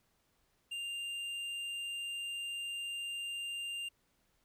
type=tone with hard clipping; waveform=triangle; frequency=2794 Hz; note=F7; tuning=in tune; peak=-39 dBFS; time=0.71-3.89 s; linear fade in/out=10 ms; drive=10 dB; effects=pink hiss -75 dBFS RMS until 4.44 s